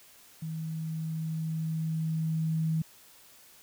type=tone with level ramp; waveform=sine; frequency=160 Hz; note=D#3; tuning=49 cents sharp; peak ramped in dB=-33 to -25 dBFS; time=0.42-2.82 s; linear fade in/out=5 ms; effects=white hiss -56 dBFS RMS until 3.62 s